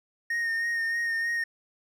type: tone with vibrato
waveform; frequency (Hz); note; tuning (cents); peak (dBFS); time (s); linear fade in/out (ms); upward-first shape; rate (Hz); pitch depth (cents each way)
triangle; 1847; A#6; -16; -24; 0.3-1.44; 5; sine; 3.2; 23
effects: none